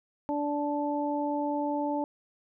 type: harmonic tone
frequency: 291.6 Hz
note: D4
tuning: 12 cents flat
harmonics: 1 / 2 / 3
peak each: -30 / -33 / -32 dBFS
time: 0.29-2.04 s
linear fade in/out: 0 ms
effects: none